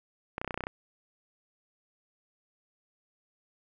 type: clicks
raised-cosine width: 0.5 ms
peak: -18 dBFS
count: 10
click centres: 0.381 / 0.415 / 0.446 / 0.477 / 0.508 / 0.543 / 0.576 / 0.607 / 0.638 / 0.669 s
effects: none